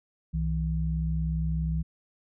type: tone pair together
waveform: sine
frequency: 63.81 / 160.8 Hz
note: C2 / E3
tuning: -43 / -43 cents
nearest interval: octave + major third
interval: 1600 cents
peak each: -28 dBFS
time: 0.33-1.83 s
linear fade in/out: 20 ms
effects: none